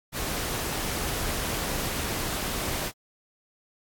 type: noise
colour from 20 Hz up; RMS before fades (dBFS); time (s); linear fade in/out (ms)
pink; -30; 0.12-2.92; 50
effects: AAC 64 kbps